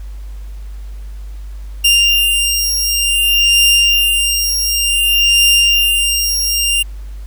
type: beating tone pair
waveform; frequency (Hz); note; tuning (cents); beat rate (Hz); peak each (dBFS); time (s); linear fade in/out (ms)
sawtooth; 2794 / 2794.55; F7 / F7; 0 / 0; 0.55; -10; 1.84-6.83; 10
effects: added 50 Hz sine -25 dBFS peak until 7.26 s + pink hiss -48 dBFS RMS until 7.26 s